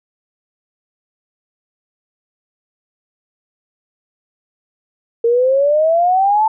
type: exponential sweep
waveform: sine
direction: up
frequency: 458.3 to 890 Hz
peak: -10 dBFS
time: 5.24-6.48 s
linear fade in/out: 5 ms
effects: none